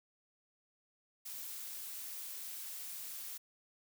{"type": "noise", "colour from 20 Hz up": "blue", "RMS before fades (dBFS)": -45, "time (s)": [1.25, 3.38], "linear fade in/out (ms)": 10, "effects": []}